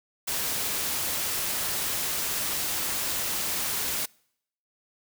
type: noise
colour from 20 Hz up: white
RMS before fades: -29 dBFS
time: 0.27-4.06 s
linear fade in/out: 10 ms
effects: noise-tail reverb RT60 0.7 s tail -26 dB re dry